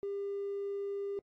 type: tone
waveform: triangle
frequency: 400 Hz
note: G4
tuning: 35 cents sharp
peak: -31 dBFS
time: 0.03-1.19 s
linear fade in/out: 0 ms
effects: tanh soft clip ceiling -31 dBFS + AAC 48 kbps